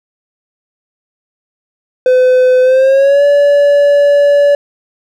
triangle tone with pitch glide, 508 to 573.5 Hz, B4 to D5, +49 to -41 cents, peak -3 dBFS, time 2.06-4.55 s, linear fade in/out 2 ms, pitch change +210 cents, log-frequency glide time 2.62-3.24 s, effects none

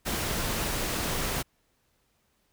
pink noise, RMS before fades -30 dBFS, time 0.05-1.43 s, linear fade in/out 20 ms, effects pink hiss -71 dBFS RMS until 2.52 s

